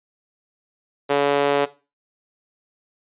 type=tone with high-pass filter; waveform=sawtooth; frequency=142.4 Hz; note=C#3; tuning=47 cents sharp; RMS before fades=-19 dBFS; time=1.09-1.66 s; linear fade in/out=20 ms; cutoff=460 Hz; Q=2.2; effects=noise-tail reverb RT60 0.3 s tail -17 dB re dry + resampled to 8000 Hz